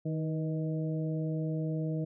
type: harmonic tone with a mistuned harmonic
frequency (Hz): 157.2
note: D#3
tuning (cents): +18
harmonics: 1 / 2 / 3 / 4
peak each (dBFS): -31 / -37 / -41 / -43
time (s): 0.05-2.05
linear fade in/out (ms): 10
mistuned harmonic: 3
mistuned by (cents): +38
effects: none